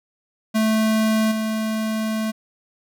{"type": "tone with level steps", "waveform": "square", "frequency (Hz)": 219, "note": "A3", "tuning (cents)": -8, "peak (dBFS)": [-17, -22], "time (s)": [0.54, 2.32], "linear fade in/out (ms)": 20, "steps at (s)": 1.31, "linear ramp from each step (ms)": 10, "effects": []}